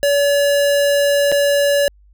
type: tone with dropouts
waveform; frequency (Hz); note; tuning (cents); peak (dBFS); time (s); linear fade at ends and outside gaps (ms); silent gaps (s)
square; 570; C#5; +48; -13; 0.03-1.88; 0; 1.317-1.323
effects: added 50 Hz sine -46 dBFS peak until 2.13 s